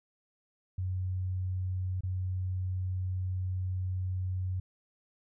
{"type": "tone with dropouts", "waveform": "sine", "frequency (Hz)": 92.5, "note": "F#2", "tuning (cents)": 0, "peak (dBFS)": -30, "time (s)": [0.78, 4.6], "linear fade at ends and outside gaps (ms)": 5, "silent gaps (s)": [2.008, 2.034], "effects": []}